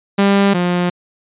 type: tone pair in turn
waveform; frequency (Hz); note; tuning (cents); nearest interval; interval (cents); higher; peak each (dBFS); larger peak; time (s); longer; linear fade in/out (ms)
sawtooth; 198.9 / 177.2; G3 / F3; +25 / +25; major second; 200; first; -6 / -10; first; 0.18-0.54 / 0.54-0.9; neither; 10
effects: resampled to 8000 Hz